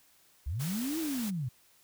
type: linear two-way sweep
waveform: sine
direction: up then down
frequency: 58.27 to 332.2 to 113.8 Hz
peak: -31 dBFS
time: 0.46-1.49 s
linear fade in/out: 10 ms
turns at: 0.99 s
type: noise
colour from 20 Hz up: white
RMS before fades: -41 dBFS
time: 0.59-1.31 s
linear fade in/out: 20 ms
effects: white hiss -64 dBFS RMS until 1.83 s